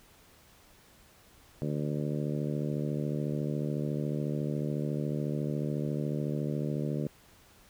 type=harmonic tone; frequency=74 Hz; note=D2; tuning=14 cents sharp; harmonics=2 / 3 / 4 / 5 / 6 / 7 / 8; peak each=-32 / -36 / -38 / -40 / -42 / -43 / -44 dBFS; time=1.62-7.07 s; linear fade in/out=0 ms; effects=pink hiss -59 dBFS RMS until 7.69 s